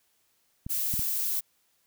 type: clicks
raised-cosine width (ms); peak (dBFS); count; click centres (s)
5; -23; 3; 0.665 / 0.939 / 0.994
type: noise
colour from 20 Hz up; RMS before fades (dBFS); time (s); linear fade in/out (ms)
violet; -29; 0.69-1.41; 20
effects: white hiss -70 dBFS RMS until 1.86 s